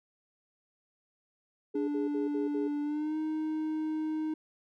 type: tone bursts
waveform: sine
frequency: 415.3 Hz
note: G#4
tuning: in tune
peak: -32 dBFS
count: 5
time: 1.74-2.68 s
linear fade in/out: 10 ms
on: 140 ms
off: 60 ms
type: tone with pitch glide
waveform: triangle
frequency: 292.4 to 311.6 Hz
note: D4 to D#4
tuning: -7 to +3 cents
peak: -28 dBFS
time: 1.75-4.34 s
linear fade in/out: 5 ms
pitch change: +110 cents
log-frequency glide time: 2.82-3.17 s
effects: none